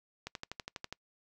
click train, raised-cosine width 0.2 ms, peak -22 dBFS, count 9, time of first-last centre 0.27-0.926 s, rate 12.2 Hz, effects noise-tail reverb RT60 0.1 s tail -26 dB re dry

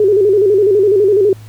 sine tone with vibrato, 401.1 Hz, G4, 40 cents sharp, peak -7 dBFS, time 0-1.33 s, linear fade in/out 2 ms, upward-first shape square, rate 12 Hz, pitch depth 88 cents each way, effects added 108 Hz sine -32 dBFS peak until 1.48 s + pink hiss -45 dBFS RMS until 1.48 s

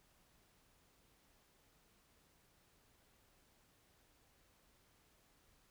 silence, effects pink hiss -72 dBFS RMS until 5.7 s

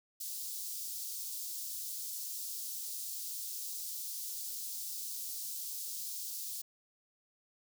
white high-pass noise, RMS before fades -41 dBFS, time 0.2-6.62 s, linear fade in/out 10 ms, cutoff 4400 Hz, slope 24 dB/octave, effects none

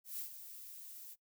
violet noise with ADSR envelope, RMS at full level -41 dBFS, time 0.04-1.16 s, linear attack 150 ms, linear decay 100 ms, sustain -10 dB, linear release 38 ms, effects noise-tail reverb RT60 0.1 s tail -19 dB re dry

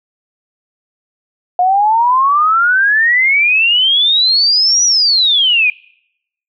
sine exponential two-way sweep, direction up then down, 711 to 5920 to 2397 Hz, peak -8 dBFS, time 1.59-5.7 s, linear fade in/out 2 ms, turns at 4.84 s, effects noise-tail reverb RT60 0.8 s tail -25 dB re dry

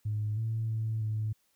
sine tone with pitch steps, 106.1 / 112.1 / 110.8 / 108.3 Hz, G#2 / A2 / A2 / A2, +38 / +33 / +13 / -27 cents, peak -28 dBFS, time 0.05-1.33 s, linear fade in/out 10 ms, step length 320 ms, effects tanh soft clip ceiling -24 dBFS + white hiss -72 dBFS RMS until 1.55 s

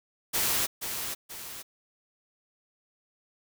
white noise with echo, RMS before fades -27 dBFS, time 0.33-0.67 s, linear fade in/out 20 ms, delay 480 ms, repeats 2, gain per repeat -7 dB, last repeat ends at 1.63 s, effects none

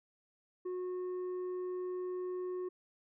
triangle tone with tanh clipping, 364.5 Hz, F#4, 26 cents flat, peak -37 dBFS, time 0.65-2.69 s, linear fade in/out 10 ms, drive 9 dB, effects none

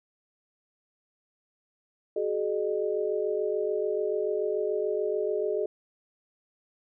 sine tone cluster, 378.2 / 425.1 / 610 Hz, F#4 / G#4 / D#5, +38 / +40 / -34 cents, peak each -31 / -28 / -32 dBFS, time 2.16-5.66 s, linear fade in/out 5 ms, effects none

